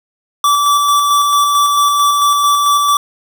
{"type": "tone with tremolo", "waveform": "square", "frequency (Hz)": 1158, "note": "D6", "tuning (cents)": -25, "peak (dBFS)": -9, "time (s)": [0.44, 2.97], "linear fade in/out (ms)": 2, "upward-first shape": "square", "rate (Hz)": 4.5, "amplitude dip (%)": 25, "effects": []}